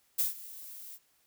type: noise with ADSR envelope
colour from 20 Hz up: violet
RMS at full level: -27 dBFS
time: 0.18-0.99 s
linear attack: 14 ms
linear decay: 140 ms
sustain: -19 dB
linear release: 50 ms
effects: white hiss -70 dBFS RMS until 1.26 s